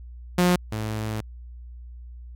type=tone pair in turn; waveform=sawtooth; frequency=178.5 / 108.93 Hz; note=F3 / A2; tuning=+38 / -17 cents; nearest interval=major sixth; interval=855 cents; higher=first; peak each=-13 / -23 dBFS; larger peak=first; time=0.38-0.56 / 0.72-1.21 s; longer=second; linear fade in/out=5 ms; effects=added 60 Hz sine -38 dBFS peak until 2.35 s + AAC 64 kbps